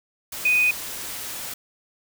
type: tone in noise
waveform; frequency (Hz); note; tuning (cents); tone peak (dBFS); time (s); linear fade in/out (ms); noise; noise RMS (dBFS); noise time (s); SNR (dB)
sine; 2489; D#7; 0; -16; 0.45-0.71; 5; white; -33; 0.32-1.54; +14
effects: none